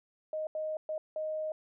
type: tone bursts at uneven times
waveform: sine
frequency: 622.3 Hz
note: D#5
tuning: in tune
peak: -32 dBFS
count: 4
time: 0.33-0.47 / 0.55-0.77 / 0.89-0.98 / 1.16-1.52 s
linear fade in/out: 2 ms
effects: none